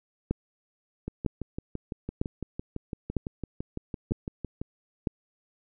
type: two click trains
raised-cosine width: 3 ms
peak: -20 / -13 dBFS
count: 22 / 6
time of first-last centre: 1.08-4.615 / 0.31-5.072 s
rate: 5.94 / 1.05 Hz
effects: none